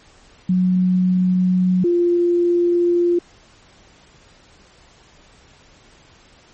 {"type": "tone pair in turn", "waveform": "sine", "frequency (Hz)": [183.1, 348], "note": ["F#3", "F4"], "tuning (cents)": [-18, -6], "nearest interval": "major seventh", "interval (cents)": 1112, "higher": "second", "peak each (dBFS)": -13, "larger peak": "neither", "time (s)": [[0.49, 1.84], [1.84, 3.19]], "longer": "neither", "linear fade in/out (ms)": 5, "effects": ["pink hiss -50 dBFS RMS until 6.53 s", "MP3 32 kbps"]}